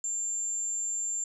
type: tone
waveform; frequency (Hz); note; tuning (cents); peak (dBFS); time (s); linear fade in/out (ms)
sine; 7300; A#8; -37; -29; 0.04-1.24; 2
effects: none